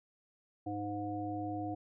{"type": "harmonic tone", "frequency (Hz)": 103.1, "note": "G#2", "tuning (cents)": -12, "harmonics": [1, 3, 5, 7], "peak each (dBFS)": [-43, -38, -48, -40], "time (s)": [0.66, 1.75], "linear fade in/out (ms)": 10, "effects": []}